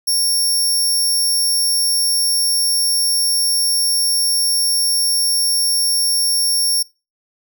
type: tone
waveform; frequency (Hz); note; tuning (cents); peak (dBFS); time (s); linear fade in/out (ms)
20% pulse; 5500; F8; -27; -9; 0.07-6.83; 10
effects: noise-tail reverb RT60 0.3 s tail -26 dB re dry